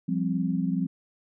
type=chord; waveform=sine; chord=F suspended second; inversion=none; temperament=equal; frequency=174.61 / 196 / 261.6 Hz; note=F3 / G3 / C4; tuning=0 / 0 / 0 cents; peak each=-27 / -29 / -29 dBFS; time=0.08-0.87 s; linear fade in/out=10 ms; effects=none